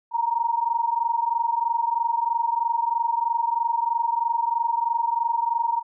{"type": "tone pair together", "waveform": "sine", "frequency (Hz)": [919.9, 943], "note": ["A#5", "A#5"], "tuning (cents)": [-23, 20], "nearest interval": "unison", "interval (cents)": 43, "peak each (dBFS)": [-24, -23], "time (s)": [0.11, 5.83], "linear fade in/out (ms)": 50, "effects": []}